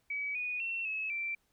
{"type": "tone with pitch steps", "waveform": "sine", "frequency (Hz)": [2279, 2471, 2710, 2584, 2346], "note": ["C#7", "D#7", "E7", "E7", "D7"], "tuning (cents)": [47, -13, 47, -35, -2], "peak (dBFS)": -33, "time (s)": [0.1, 1.35], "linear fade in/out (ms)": 5, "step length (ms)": 250, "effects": ["pink hiss -75 dBFS RMS until 1.52 s"]}